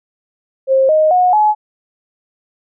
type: tone with pitch steps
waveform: sine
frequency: 532 / 621.8 / 726.7 / 849.4 Hz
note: C5 / D#5 / F#5 / G#5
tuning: +29 / -1 / -31 / +39 cents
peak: -8 dBFS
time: 0.67-1.55 s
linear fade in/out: 50 ms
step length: 220 ms
effects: none